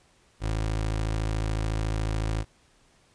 25% pulse tone, 53.9 Hz, A1, 35 cents flat, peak -22 dBFS, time 0.4-2.45 s, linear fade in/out 50 ms, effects pink hiss -62 dBFS RMS until 3.14 s + resampled to 22050 Hz

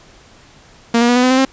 sawtooth tone with pitch steps, 233.1 / 238.3 / 243.6 / 249 / 254.5 / 260.1 / 265.9 Hz, A#3 / A#3 / B3 / B3 / C4 / C4 / C4, 0 / +38 / -24 / +14 / -48 / -10 / +28 cents, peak -6 dBFS, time 0.94-1.451 s, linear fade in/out 5 ms, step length 73 ms, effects pink hiss -45 dBFS RMS until 1.52 s + resampled to 16000 Hz

